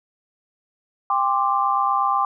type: chord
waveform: sine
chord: G suspended fourth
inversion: none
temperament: equal with one note detuned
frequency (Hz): 797.2 / 1046.5 / 1174.7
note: G5 / C6 / D6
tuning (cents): +29 / 0 / 0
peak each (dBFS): -22 / -22 / -21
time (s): 1.1-2.25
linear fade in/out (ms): 2
effects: none